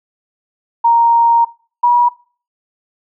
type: tone pair in turn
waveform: sine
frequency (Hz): 932.3 / 964.1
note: A#5 / B5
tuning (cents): 0 / -42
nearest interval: minor second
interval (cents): 58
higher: second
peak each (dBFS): -7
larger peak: neither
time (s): 0.84-1.45 / 1.83-2.09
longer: first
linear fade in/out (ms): 10
effects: noise-tail reverb RT60 0.4 s tail -21 dB re dry